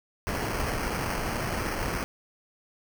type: noise with sample-and-hold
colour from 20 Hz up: pink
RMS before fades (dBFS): -30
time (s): 0.27-2.04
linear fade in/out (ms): 0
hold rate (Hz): 3675
effects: none